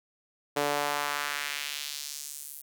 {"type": "tone with high-pass filter sweep", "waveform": "sawtooth", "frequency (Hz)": 145.2, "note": "D3", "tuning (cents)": -19, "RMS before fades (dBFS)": -33, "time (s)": [0.56, 2.62], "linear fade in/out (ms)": 10, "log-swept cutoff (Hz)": [460, 12000], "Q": 1.3, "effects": []}